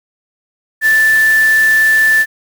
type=tone in noise; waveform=sine; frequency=1760 Hz; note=A6; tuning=in tune; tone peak=-7 dBFS; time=0.81-2.26 s; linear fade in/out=50 ms; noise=white; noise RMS=-25 dBFS; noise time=0.81-2.26 s; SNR=+15 dB; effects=none